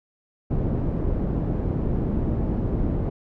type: low-pass noise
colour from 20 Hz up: pink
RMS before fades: -24 dBFS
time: 0.5-3.1 s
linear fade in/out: 10 ms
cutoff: 370 Hz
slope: 12 dB/octave
effects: none